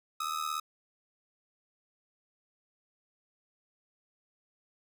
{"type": "ring-modulated tone", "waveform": "45% pulse", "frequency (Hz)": 1265, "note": "D#6", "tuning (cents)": 28, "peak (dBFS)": -29, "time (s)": [0.2, 0.6], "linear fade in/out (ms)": 5, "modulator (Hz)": 38.8, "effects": []}